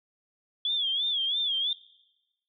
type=tone with vibrato; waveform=sine; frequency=3373 Hz; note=G#7; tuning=26 cents sharp; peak=-25 dBFS; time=0.65-1.73 s; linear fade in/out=2 ms; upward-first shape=sine; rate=3 Hz; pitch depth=120 cents each way; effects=noise-tail reverb RT60 1.0 s tail -20 dB re dry